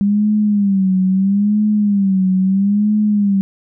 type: tone with vibrato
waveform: sine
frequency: 198.9 Hz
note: G3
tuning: 25 cents sharp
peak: -11 dBFS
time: 0.01-3.41 s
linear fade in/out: 0 ms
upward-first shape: sine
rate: 0.76 Hz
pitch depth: 110 cents each way
effects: none